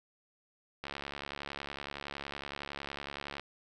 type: click train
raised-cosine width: 0.3 ms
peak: -23 dBFS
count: 182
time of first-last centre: 0.84-3.396 s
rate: 70.8 Hz
effects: none